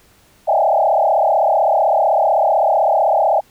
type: tone with frequency modulation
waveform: sine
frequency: 718 Hz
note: F5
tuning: 48 cents sharp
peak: -11 dBFS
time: 0.47-3.41 s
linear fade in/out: 20 ms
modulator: 35.8 Hz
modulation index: 3.4
effects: pink hiss -52 dBFS RMS until 3.5 s